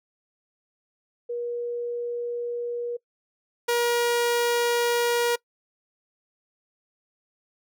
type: tone pair in turn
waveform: sine / sawtooth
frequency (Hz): 478.4 / 476.5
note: A#4 / A#4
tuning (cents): +45 / +38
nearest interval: unison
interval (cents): 7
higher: first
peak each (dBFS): -27 / -17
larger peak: second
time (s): 1.29-2.97 / 3.68-5.36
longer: neither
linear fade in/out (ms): 10
effects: noise-tail reverb RT60 0.1 s tail -23 dB re dry